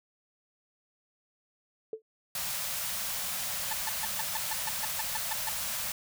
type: tone with exponential decay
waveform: sine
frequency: 440 Hz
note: A4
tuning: in tune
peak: -29 dBFS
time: 1.93-2.02 s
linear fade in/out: 2 ms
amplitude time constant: 18 ms
type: band-stop noise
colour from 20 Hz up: white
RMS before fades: -34 dBFS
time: 2.35-5.92 s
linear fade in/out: 2 ms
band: 220 to 510 Hz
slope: 96 dB/octave
type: tone bursts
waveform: 30% pulse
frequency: 880 Hz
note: A5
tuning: in tune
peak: -29 dBFS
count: 12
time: 3.71-5.49 s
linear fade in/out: 2 ms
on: 20 ms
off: 140 ms
effects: none